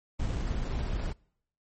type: noise with sample-and-hold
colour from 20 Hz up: brown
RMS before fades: -31 dBFS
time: 0.19-1.13 s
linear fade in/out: 10 ms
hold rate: 3150 Hz
effects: noise-tail reverb RT60 0.7 s tail -26 dB re dry + MP3 32 kbps